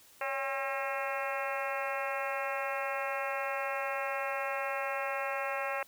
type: harmonic tone with a mistuned harmonic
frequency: 269.2 Hz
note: C4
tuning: 49 cents sharp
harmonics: 2 / 3 / 4 / 5 / 6 / 7 / 8 / 9 / 10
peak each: -37 / -39 / -40 / -41 / -42 / -42 / -43 / -44 / -44 dBFS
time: 0.21-5.83 s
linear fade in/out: 2 ms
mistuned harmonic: 2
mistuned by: +59 cents
effects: white hiss -59 dBFS RMS until 5.87 s